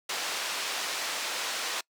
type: band-pass noise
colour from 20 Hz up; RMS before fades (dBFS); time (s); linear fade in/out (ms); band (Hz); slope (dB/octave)
white; -33; 0.09-1.81; 5; 460 to 5200; 12
effects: noise-tail reverb RT60 0.1 s tail -25 dB re dry